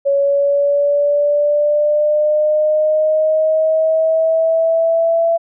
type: linear sweep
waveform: sine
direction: up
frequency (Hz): 557 to 670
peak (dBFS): -11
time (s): 0.05-5.38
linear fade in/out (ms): 20
effects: none